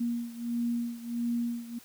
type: beating tone pair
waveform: sine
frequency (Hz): 236 / 237.5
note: A#3 / A#3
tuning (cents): +22 / +33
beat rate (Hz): 1.5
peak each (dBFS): -31 / -34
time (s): 0-1.79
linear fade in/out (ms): 10
effects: white hiss -55 dBFS RMS until 1.84 s